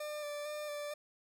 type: tone with vibrato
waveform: 40% pulse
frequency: 593 Hz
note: D5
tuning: 17 cents sharp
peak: -38 dBFS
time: 0-0.94 s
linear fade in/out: 5 ms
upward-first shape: square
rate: 2.2 Hz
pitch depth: 18 cents each way
effects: none